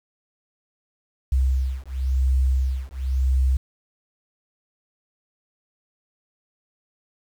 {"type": "beating tone pair", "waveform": "sine", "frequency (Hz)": [65, 65.95], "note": ["C2", "C2"], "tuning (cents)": [-11, 14], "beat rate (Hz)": 0.95, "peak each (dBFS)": -21, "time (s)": [1.32, 3.57], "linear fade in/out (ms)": 5, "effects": ["tanh soft clip ceiling -11 dBFS", "8-bit"]}